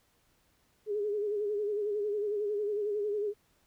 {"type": "tone with vibrato", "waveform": "sine", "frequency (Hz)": 415.3, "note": "G#4", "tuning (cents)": 0, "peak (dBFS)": -29, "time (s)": [0.86, 3.34], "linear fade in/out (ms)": 50, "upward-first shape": "sine", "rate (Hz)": 11, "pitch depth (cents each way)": 57, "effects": ["pink hiss -70 dBFS RMS until 3.66 s"]}